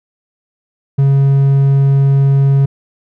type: tone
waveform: triangle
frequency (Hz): 137.9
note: C#3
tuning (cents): -9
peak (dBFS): -5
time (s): 0.98-2.66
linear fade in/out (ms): 10
effects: none